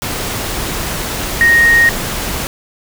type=tone in noise; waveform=sine; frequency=1864.7 Hz; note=A#6; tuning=in tune; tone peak=-6 dBFS; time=1.41-1.89 s; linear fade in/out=0 ms; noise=pink; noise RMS=-20 dBFS; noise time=0.02-2.47 s; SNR=+11 dB; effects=none